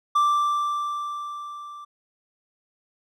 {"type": "tone with level ramp", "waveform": "triangle", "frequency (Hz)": 1174.7, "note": "D6", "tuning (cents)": 0, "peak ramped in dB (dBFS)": [-14, -36], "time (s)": [0.15, 1.85], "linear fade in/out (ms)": 10, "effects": []}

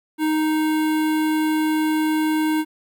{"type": "tone with notch filter", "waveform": "square", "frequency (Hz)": 311.1, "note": "D#4", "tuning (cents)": 0, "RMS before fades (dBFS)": -20, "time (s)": [0.18, 2.65], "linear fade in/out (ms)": 50, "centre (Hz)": 5700, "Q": 0.98, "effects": ["10-bit"]}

